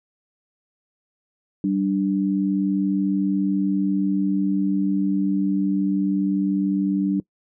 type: tone pair together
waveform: sine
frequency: 193.53 / 293.7 Hz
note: G3 / D4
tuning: -22 / 0 cents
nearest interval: perfect fifth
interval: 722 cents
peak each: -21 dBFS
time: 1.64-7.2 s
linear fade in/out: 2 ms
effects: noise-tail reverb RT60 0.1 s tail -22 dB re dry